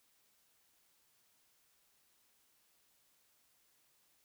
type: silence
effects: white hiss -73 dBFS RMS until 4.24 s